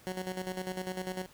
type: tone with tremolo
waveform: 15% pulse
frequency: 185 Hz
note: F#3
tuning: in tune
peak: -27 dBFS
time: 0.07-1.26 s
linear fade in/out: 0 ms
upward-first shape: square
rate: 10 Hz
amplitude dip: 65%
effects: pink hiss -58 dBFS RMS until 1.33 s